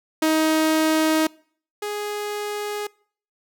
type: tone pair in turn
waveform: sawtooth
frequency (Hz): 315.1 / 415.5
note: D#4 / G#4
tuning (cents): +22 / +1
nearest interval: perfect fourth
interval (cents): 479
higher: second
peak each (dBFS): -13 / -22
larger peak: first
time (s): 0.22-1.27 / 1.82-2.87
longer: neither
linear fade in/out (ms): 5
effects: noise-tail reverb RT60 0.5 s tail -24 dB re dry